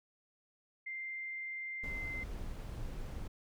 sine tone with pitch glide, 2093 to 2074 Hz, C7 to C7, 0 to -16 cents, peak -39 dBFS, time 0.86-2.24 s, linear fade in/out 10 ms, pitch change -16 cents, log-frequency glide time 1.81-1.93 s
brown noise, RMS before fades -42 dBFS, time 1.83-3.28 s, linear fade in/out 10 ms
effects none

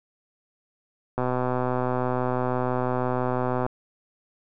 click train, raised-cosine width 1 ms, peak -12 dBFS, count 314, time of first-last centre 1.18-3.664 s, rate 126 Hz, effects none

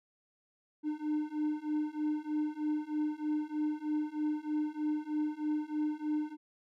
triangle beating tone pair, 301.1 / 304.3 Hz, D4 / D#4, +43 / -38 cents, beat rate 3.2 Hz, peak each -33 / -32 dBFS, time 0.83-6.37 s, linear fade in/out 50 ms, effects none

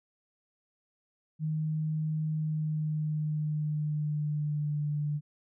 sine tone with pitch glide, 155.56 to 148.11 Hz, D#3 to D3, 0 to +15 cents, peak -28 dBFS, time 1.39-5.21 s, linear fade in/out 50 ms, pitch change -85 cents, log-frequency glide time 2.3-4.83 s, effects none

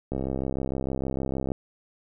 click train, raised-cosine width 2 ms, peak -16 dBFS, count 94, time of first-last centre 0.12-1.518 s, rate 66.5 Hz, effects none

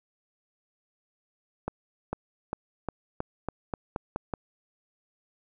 accelerating click train, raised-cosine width 1 ms, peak -16 dBFS, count 10, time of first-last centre 1.68-4.338 s, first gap 450 ms, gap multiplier 0.89, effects none

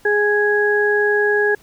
harmonic tone, 415.3 Hz, G#4, in tune, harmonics 1 / 2 / 4, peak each -16 / -26 / -17 dBFS, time 0.05-1.55 s, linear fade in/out 5 ms, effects pink hiss -51 dBFS RMS until 1.62 s

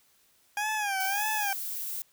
20% pulse tone with vibrato, 813 Hz, G#5, 37 cents flat, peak -23 dBFS, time 0.57-1.53 s, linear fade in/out 2 ms, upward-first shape sine, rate 1.7 Hz, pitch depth 110 cents each way
violet noise, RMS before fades -35 dBFS, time 1-2.02 s, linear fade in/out 2 ms
effects white hiss -65 dBFS RMS until 2.12 s

